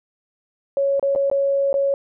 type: tone with dropouts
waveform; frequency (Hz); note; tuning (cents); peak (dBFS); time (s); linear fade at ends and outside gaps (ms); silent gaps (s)
sine; 554.4; C#5; 0; -16; 0.77-1.94; 1; 0.996-1.027 / 1.151-1.159 / 1.3-1.314 / 1.729-1.741
effects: none